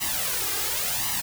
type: noise with flanger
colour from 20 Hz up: white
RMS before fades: -27 dBFS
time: 0-1.22 s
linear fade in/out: 20 ms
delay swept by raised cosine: 1 to 2.5 ms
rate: 0.92 Hz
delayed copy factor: +0.75
effects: none